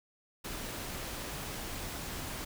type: noise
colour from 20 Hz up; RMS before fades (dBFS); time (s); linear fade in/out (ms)
pink; -40; 0.44-2.45; 10
effects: none